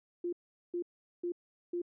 sine tone bursts, 349.2 Hz, F4, in tune, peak -32 dBFS, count 4, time 0.24-1.818 s, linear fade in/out 5 ms, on 87 ms, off 410 ms, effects none

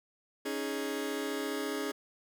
sawtooth chord, C# suspended second, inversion none, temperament just, 277.2 / 311.8 / 415.8 Hz, C#4 / D#4 / G#4, 0 / +4 / +2 cents, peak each -33 / -35 / -32 dBFS, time 0.45-1.92 s, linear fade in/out 10 ms, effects none

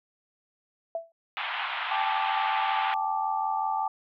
sine tone with exponential decay, 664 Hz, E5, 12 cents sharp, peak -25 dBFS, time 0.95-1.12 s, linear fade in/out 2 ms, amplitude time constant 35 ms
pink band-pass noise, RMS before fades -32 dBFS, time 1.37-2.94 s, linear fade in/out 0 ms, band 750 to 3400 Hz, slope 48 dB/octave
sine chord, G suspended second, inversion none, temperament equal with one note detuned, 784 / 869.4 / 1174.7 Hz, G5 / A5 / D6, 0 / -21 / 0 cents, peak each -30 / -28 / -33 dBFS, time 1.91-3.88 s, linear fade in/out 5 ms
effects none

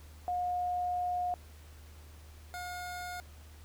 sine / 25% pulse tone pair in turn, 717 / 717 Hz, F5 / F5, +45 / +45 cents, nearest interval unison, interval 0 cents, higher neither, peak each -30 / -35 dBFS, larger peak first, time 0.28-1.34 / 2.54-3.2 s, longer first, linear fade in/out 0 ms, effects added 76 Hz sine -50 dBFS peak until 3.64 s + pink hiss -59 dBFS RMS until 3.64 s

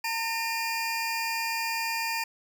25% pulse tone pair together, 912 / 2414 Hz, A#5 / D7, -38 / +47 cents, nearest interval octave + perfect fourth, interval 1685 cents, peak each -27 dBFS, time 0.04-2.24 s, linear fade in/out 5 ms, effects none

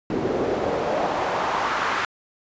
pink noise with band-pass filter sweep, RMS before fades -24 dBFS, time 0.1-2.05 s, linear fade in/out 2 ms, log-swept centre 340 to 1400 Hz, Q 1.7, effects resampled to 16000 Hz

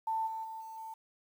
sine tone with level steps, 890 Hz, A5, 20 cents sharp, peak -30 / -36 / -40 / -43 / -41 dBFS, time 0.07-0.94 s, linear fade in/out 5 ms, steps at 0.26 / 0.43 / 0.6 / 0.76 s, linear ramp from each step 20 ms, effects 10-bit

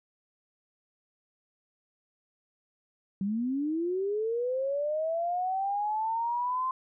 sine linear sweep, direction up, 188.5 to 1046.5 Hz, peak -27 dBFS, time 3.21-6.71 s, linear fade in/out 2 ms, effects none

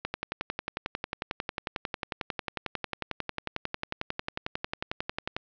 click train, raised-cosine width 0.3 ms, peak -14 dBFS, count 60, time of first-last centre 0.05-5.365 s, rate 11.1 Hz, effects low-pass 5000 Hz 12 dB/octave

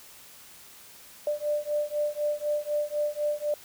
sine beating tone pair, 591 / 595 Hz, D5 / D5, +11 / +22 cents, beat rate 4 Hz, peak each -29 dBFS, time 1.27-3.54 s, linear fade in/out 2 ms, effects white hiss -50 dBFS RMS until 3.64 s

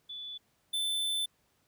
sine / square tone pair in turn, 3467 / 3528 Hz, A7 / A7, -26 / +4 cents, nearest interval unison, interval 30 cents, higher second, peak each -39 / -30 dBFS, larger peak second, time 0.09-0.38 / 0.73-1.26 s, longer second, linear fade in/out 10 ms, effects pink hiss -72 dBFS RMS until 1.67 s + high-pass 60 Hz 12 dB/octave

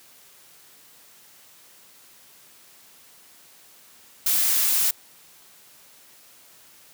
blue noise, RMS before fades -21 dBFS, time 4.26-4.91 s, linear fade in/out 5 ms, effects white hiss -52 dBFS RMS until 6.93 s + high-pass 100 Hz 12 dB/octave

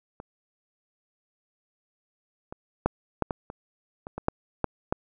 clicks, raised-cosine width 1 ms, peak -25 / -23 / -7 / -9 / -14 / -23 / -23 / -19 / -8 / -9 / -10 dBFS, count 11, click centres 0.201 / 2.525 / 2.86 / 3.223 / 3.308 / 3.501 / 4.069 / 4.18 / 4.284 / 4.643 / 4.925 s, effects none

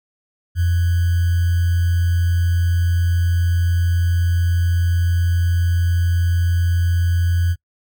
sine tone with sample-and-hold, 86.4 Hz, F2, 18 cents flat, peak -14 dBFS, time 0.55-7.56 s, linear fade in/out 50 ms, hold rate 1575 Hz, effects noise-tail reverb RT60 0.1 s tail -24 dB re dry

